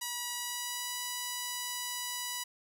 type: tone with pitch glide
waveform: 5% pulse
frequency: 969 to 981.4 Hz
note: B5 to B5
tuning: -33 to -11 cents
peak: -23 dBFS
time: 0.01-2.44 s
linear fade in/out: 10 ms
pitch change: +22 cents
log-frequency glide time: 0.33-0.94 s
effects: none